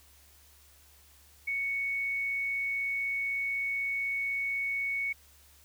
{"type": "tone", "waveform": "sine", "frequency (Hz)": 2221, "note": "C#7", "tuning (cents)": 3, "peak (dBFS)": -29, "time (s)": [1.47, 5.13], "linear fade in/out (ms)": 10, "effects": ["added 71 Hz sine -61 dBFS peak until 5.64 s", "white hiss -60 dBFS RMS until 5.64 s"]}